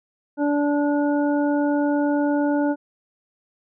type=harmonic tone; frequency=290.4 Hz; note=D4; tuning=19 cents flat; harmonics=1 / 2 / 3 / 5; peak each=-19 / -25 / -29 / -33 dBFS; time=0.37-2.76 s; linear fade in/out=50 ms; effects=none